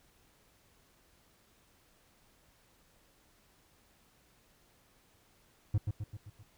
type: tone with echo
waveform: triangle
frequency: 103.83 Hz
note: G#2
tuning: in tune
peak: -23 dBFS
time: 5.74-5.78 s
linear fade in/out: 5 ms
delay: 130 ms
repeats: 5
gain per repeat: -5 dB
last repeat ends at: 6.43 s
effects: pink hiss -67 dBFS RMS until 6.57 s